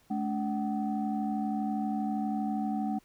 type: tone cluster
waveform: sine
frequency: 214 / 286.5 / 756 Hz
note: A3 / D4 / F#5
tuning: -48 / -43 / +37 cents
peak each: -30 / -34 / -34 dBFS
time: 0.1-2.99 s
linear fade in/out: 10 ms
effects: tanh soft clip ceiling -21 dBFS + pink hiss -65 dBFS RMS until 3.04 s